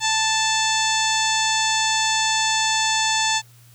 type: harmonic tone with a mistuned harmonic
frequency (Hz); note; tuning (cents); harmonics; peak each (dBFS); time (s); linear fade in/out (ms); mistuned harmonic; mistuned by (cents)
880; A5; 0; 1 / 2 / 3 / 4 / 5 / 6 / 7 / 8 / 9; -23 / -26 / -27 / -25 / -28 / -31 / -29 / -28 / -33; 0-3.42; 50; 7; +42
effects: added 119 Hz sine -48 dBFS peak until 3.74 s + white hiss -54 dBFS RMS until 3.74 s